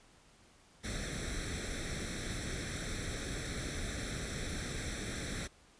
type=noise with comb filter; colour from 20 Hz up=pink; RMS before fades=-39 dBFS; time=0.83-5.48 s; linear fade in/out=20 ms; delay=0.52 ms; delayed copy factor=+0.8; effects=pink hiss -63 dBFS RMS until 5.79 s + resampled to 22050 Hz